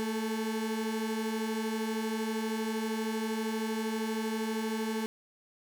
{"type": "tone pair together", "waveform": "35% pulse", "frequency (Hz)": [222.3, 431.9], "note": ["A3", "A4"], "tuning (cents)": [18, -32], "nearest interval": "major seventh", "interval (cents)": 1150, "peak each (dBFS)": [-30, -36], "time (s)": [0, 5.06], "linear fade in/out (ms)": 0, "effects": []}